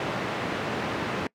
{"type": "band-pass noise", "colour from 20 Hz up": "pink", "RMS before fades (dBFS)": -30, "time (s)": [0, 1.27], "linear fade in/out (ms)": 2, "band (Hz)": [140, 2400], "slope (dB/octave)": 12, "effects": ["noise-tail reverb RT60 0.1 s tail -24 dB re dry", "high-pass 80 Hz 12 dB/octave"]}